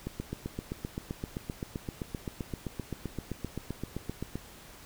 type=click train; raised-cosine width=3 ms; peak=-21 dBFS; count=34; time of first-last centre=0.07-4.356 s; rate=7.7 Hz; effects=pink hiss -51 dBFS RMS until 4.85 s